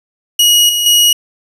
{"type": "tone with level steps", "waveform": "sawtooth", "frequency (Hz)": 2900, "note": "F#7", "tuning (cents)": -35, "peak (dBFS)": [-3, -9, -3], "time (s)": [0.39, 1.13], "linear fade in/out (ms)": 5, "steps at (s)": [0.69, 0.86], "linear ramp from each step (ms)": 2, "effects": ["resampled to 32000 Hz", "7-bit"]}